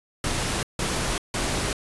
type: noise bursts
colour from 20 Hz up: pink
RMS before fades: -26 dBFS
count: 3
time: 0.24-1.73 s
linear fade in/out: 2 ms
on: 390 ms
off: 160 ms
effects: resampled to 24000 Hz